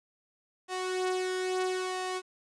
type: tone with flanger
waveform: sawtooth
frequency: 370 Hz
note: F#4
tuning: in tune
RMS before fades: -32 dBFS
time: 0.68-2.22 s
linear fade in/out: 50 ms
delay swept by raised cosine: 1.6 to 3.3 ms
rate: 0.75 Hz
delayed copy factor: +0.55
effects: resampled to 22050 Hz + 10-bit